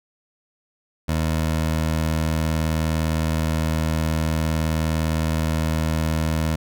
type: tone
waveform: 20% pulse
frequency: 79.5 Hz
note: D#2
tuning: 38 cents sharp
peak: -15 dBFS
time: 1.08-6.56 s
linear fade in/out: 10 ms
effects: none